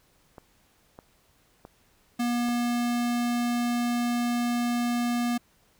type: clicks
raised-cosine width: 1 ms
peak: -29 dBFS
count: 4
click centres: 0.382 / 0.989 / 1.651 / 2.487 s
type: tone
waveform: square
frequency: 240 Hz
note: B3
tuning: 49 cents flat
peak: -25 dBFS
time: 2.19-5.38 s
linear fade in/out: 10 ms
effects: pink hiss -64 dBFS RMS until 5.79 s